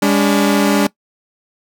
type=tone pair together; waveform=sawtooth; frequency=202.6 / 286.9 Hz; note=G#3 / D4; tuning=-43 / -40 cents; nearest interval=tritone; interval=603 cents; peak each=-10 dBFS; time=0.02-0.87 s; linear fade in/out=5 ms; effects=noise-tail reverb RT60 0.1 s tail -20 dB re dry